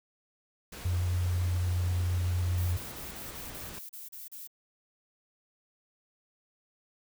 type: noise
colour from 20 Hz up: pink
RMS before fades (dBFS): -44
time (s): 0.72-3.79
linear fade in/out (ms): 5
type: tone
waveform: sine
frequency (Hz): 89.2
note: F2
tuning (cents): +37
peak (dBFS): -26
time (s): 0.85-2.77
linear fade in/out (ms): 5
type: noise bursts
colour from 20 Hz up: violet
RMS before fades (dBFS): -44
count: 10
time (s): 2.57-4.476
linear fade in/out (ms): 10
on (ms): 160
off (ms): 34
effects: none